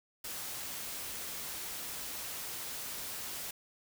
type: noise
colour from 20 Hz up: white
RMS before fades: -41 dBFS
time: 0.24-3.51 s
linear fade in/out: 5 ms
effects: none